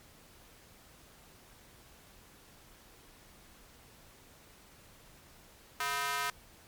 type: tone with high-pass filter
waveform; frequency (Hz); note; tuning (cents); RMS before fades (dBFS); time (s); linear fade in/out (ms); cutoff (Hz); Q
square; 140.8; C#3; +27; -34; 5.8-6.3; 2; 1200; 1.6
effects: pink hiss -58 dBFS RMS until 6.67 s + MP3 96 kbps